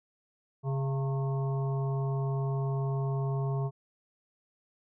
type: harmonic tone with a mistuned harmonic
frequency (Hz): 136.3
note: C#3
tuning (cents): -29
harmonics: 1 / 3 / 5 / 7 / 8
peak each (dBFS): -28 / -38 / -42 / -45 / -46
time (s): 0.63-3.71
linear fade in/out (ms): 50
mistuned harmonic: 7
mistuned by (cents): -81
effects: none